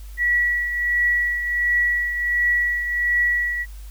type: tone with tremolo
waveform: sine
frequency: 1937 Hz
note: B6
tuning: 34 cents flat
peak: -15 dBFS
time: 0.17-3.66 s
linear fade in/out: 50 ms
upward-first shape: triangle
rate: 1.4 Hz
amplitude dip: 60%
effects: added 50 Hz sine -34 dBFS peak until 3.9 s + white hiss -51 dBFS RMS until 3.9 s